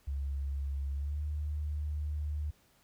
sine tone with pitch glide, 69.3 to 74.7 Hz, C#2 to D2, 0 to +30 cents, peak -32 dBFS, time 0.07-2.51 s, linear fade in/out 10 ms, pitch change +130 cents, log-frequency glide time 0.93-1.21 s, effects pink hiss -67 dBFS RMS until 2.83 s

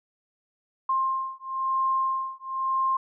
sine beating tone pair, 1058 / 1059 Hz, C6 / C6, +19 / +21 cents, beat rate 1 Hz, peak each -27 dBFS, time 0.89-2.97 s, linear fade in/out 5 ms, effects none

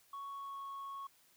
sine tone with pitch glide, 1112 to 1103 Hz, C#6 to C#6, +5 to -9 cents, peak -40 dBFS, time 0.13-1.07 s, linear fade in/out 5 ms, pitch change -14 cents, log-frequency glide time 0.3-0.63 s, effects tanh soft clip ceiling -41 dBFS + white hiss -68 dBFS RMS until 1.36 s

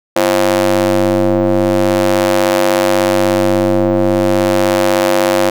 sawtooth ring-modulated tone, 96.4 Hz, G2, 28 cents flat, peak -3 dBFS, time 0.16-5.5 s, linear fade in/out 5 ms, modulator 434 Hz, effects none

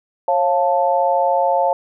sine chord, Db augmented, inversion none, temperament equal with one note detuned, 544.5 / 698.5 / 880 Hz, Db5 / F5 / A5, -31 / 0 / 0 cents, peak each -18 dBFS, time 0.28-1.73 s, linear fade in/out 2 ms, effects none

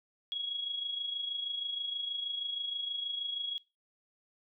sine tone with amplitude modulation, 3322 Hz, G#7, in tune, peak -31 dBFS, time 0.32-3.58 s, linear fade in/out 0 ms, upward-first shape sine, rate 26.3 Hz, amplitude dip 55%, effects noise-tail reverb RT60 0.3 s tail -22 dB re dry

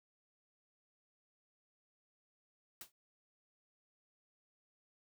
white noise with exponential decay, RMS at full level -44 dBFS, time 2.81-2.92 s, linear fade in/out 2 ms, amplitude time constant 22 ms, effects none

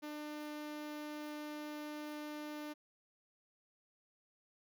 sawtooth tone with notch filter, 299.6 Hz, D4, 35 cents sharp, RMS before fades -45 dBFS, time 0.02-2.74 s, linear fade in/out 20 ms, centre 8200 Hz, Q 1.5, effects none

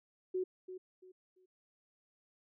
sine tone with echo, 370 Hz, F#4, in tune, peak -32 dBFS, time 0.34-0.44 s, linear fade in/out 10 ms, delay 340 ms, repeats 3, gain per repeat -11 dB, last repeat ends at 1.46 s, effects none

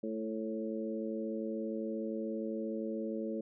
harmonic tone with a mistuned harmonic, 110 Hz, A2, in tune, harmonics 2 / 3 / 4 / 5, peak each -38 / -40 / -41 / -42 dBFS, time 0.03-3.41 s, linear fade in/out 5 ms, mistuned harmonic 3, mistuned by +15 cents, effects none

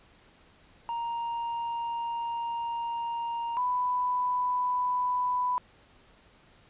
triangle / sine tone pair in turn, 934 / 993.5 Hz, A#5 / B5, +3 / +10 cents, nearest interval minor second, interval 107 cents, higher second, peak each -28 / -25 dBFS, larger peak second, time 0.89-3.57 / 3.57-5.58 s, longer first, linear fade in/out 0 ms, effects pink hiss -59 dBFS RMS until 6.69 s + resampled to 8000 Hz

